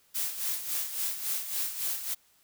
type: noise with tremolo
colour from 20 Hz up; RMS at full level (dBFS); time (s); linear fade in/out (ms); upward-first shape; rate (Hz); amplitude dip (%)
blue; -30; 0.14-2.15; 20; sine; 3.6; 65
effects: white hiss -65 dBFS RMS until 2.43 s